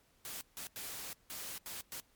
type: noise bursts at uneven times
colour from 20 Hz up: white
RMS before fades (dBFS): -44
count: 6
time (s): 0.25-0.41 / 0.57-0.67 / 0.76-1.13 / 1.3-1.58 / 1.66-1.81 / 1.92-2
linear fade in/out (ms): 0
effects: pink hiss -70 dBFS RMS until 2.15 s + MP3 96 kbps